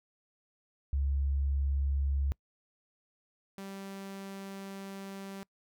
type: tone pair in turn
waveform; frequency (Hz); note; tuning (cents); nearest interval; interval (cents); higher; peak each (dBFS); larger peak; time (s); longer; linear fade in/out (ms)
sine / sawtooth; 69.3 / 195.44; C#2 / G3; 0 / -5; octave + tritone; 1795; second; -27 / -37; first; 0.93-2.32 / 3.58-5.43; second; 0
effects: noise-tail reverb RT60 0.1 s tail -26 dB re dry